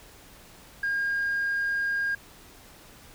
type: tone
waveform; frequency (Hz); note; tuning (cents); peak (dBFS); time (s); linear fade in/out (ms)
sine; 1618; G#6; -46; -23; 0.83-2.15; 5
effects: tanh soft clip ceiling -22 dBFS + pink hiss -51 dBFS RMS until 3.14 s